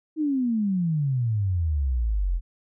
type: exponential sweep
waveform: sine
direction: down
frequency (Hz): 320 to 40.76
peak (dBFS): -21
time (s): 0.16-2.41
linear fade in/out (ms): 50
effects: none